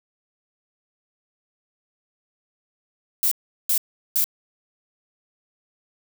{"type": "noise bursts", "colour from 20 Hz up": "violet", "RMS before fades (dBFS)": -20, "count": 3, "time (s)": [3.23, 4.242], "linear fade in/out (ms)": 0, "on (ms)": 84, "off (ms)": 380, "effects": []}